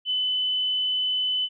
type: tone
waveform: sine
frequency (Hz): 3014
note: F#7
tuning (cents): +31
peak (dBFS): -22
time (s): 0.05-1.49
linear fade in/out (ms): 50
effects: none